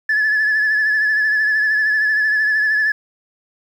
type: tone with vibrato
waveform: sine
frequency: 1724 Hz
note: A6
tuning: 36 cents flat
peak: -12 dBFS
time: 0.09-2.92 s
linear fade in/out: 5 ms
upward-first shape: triangle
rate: 13 Hz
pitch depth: 49 cents each way
effects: tanh soft clip ceiling -11 dBFS + 8-bit